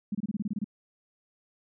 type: tone bursts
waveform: sine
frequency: 206.8 Hz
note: G#3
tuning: 7 cents flat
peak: -27 dBFS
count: 10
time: 0.12-0.644 s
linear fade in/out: 5 ms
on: 29 ms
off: 26 ms
effects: none